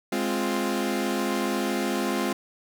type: chord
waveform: sawtooth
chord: F minor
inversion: first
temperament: equal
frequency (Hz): 207.7 / 261.6 / 349.2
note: Ab3 / C4 / F4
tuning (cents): 0 / 0 / 0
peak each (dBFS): -25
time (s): 0.12-2.33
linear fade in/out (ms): 5
effects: none